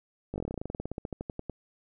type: slowing click train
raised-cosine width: 2 ms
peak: -21 dBFS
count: 24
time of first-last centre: 0.34-1.497 s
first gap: 19 ms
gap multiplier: 1.08
effects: none